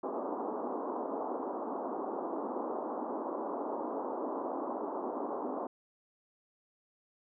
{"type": "band-pass noise", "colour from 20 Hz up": "pink", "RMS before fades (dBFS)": -37, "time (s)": [0.03, 5.67], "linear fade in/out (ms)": 5, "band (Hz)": [250, 1100], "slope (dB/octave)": 48, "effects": []}